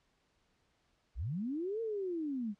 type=linear two-way sweep; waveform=sine; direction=up then down; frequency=41.86 to 463.1 to 193.6 Hz; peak=-34 dBFS; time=1.15-2.55 s; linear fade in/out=50 ms; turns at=1.81 s; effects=pink hiss -75 dBFS RMS until 2.59 s + low-pass 6000 Hz 12 dB/octave